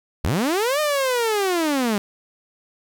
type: linear two-way sweep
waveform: sawtooth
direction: up then down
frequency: 54.5 to 616 to 196.4 Hz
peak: -15 dBFS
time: 0.24-1.98 s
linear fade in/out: 0 ms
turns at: 0.8 s
effects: 9-bit